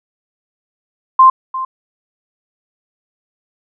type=tone with echo; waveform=sine; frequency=1046.5 Hz; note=C6; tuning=in tune; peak=-3 dBFS; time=1.19-1.3 s; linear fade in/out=5 ms; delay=350 ms; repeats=1; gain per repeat=-15 dB; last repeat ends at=1.65 s; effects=none